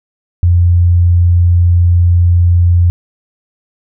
sine tone, 87.31 Hz, F2, in tune, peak -5 dBFS, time 0.43-2.9 s, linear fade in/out 0 ms, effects none

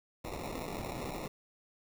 white noise with sample-and-hold, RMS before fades -40 dBFS, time 0.24-1.28 s, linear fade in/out 10 ms, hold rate 1575 Hz, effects none

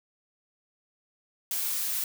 blue noise, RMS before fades -30 dBFS, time 1.51-2.04 s, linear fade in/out 2 ms, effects none

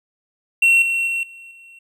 triangle tone with level steps, 2723 Hz, F7, 44 cents flat, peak -9 / -16 / -18 / -36 / -40 dBFS, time 0.62-1.79 s, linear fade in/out 5 ms, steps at 0.82 / 1.07 / 1.23 / 1.51 s, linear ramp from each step 2 ms, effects none

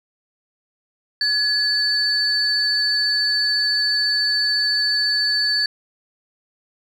sine tone pair together, 1695 / 4507 Hz, G#6 / C#8, +35 / +28 cents, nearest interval octave + perfect fourth, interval 1693 cents, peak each -22 / -17 dBFS, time 1.21-5.66 s, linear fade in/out 2 ms, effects tanh soft clip ceiling -10 dBFS

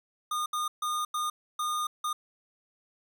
square tone bursts at uneven times, 1221 Hz, D#6, 33 cents flat, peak -29 dBFS, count 6, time 0.31-0.46 / 0.53-0.68 / 0.82-1.05 / 1.14-1.3 / 1.59-1.87 / 2.04-2.13 s, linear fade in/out 5 ms, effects none

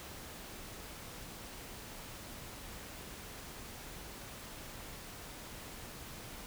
silence, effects pink hiss -48 dBFS RMS until 6.46 s

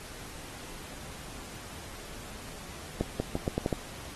accelerating click train, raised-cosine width 2 ms, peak -14 dBFS, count 7, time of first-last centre 3.01-3.728 s, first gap 190 ms, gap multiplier 0.81, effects pink hiss -45 dBFS RMS until 4.15 s + AAC 32 kbps

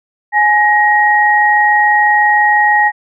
sine tone pair together, 839.1 / 1887 Hz, G#5 / A#6, +18 / +21 cents, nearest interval octave + major second, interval 1403 cents, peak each -10 dBFS, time 0.32-2.92 s, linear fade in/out 50 ms, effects none

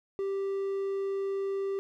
triangle tone, 392 Hz, G4, in tune, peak -27 dBFS, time 0.19-1.79 s, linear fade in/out 0 ms, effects none

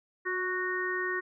harmonic tone with a mistuned harmonic, 370 Hz, F#4, in tune, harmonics 1 / 3 / 4 / 5, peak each -34 / -37 / -37 / -32 dBFS, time 0.25-1.21 s, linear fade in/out 20 ms, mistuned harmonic 1, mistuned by -24 cents, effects none

